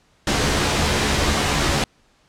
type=noise with comb filter; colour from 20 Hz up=pink; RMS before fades=-19 dBFS; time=0.27-1.84 s; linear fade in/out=2 ms; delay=14 ms; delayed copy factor=+0.6; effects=pink hiss -59 dBFS RMS until 2.28 s + low-pass 7000 Hz 12 dB/octave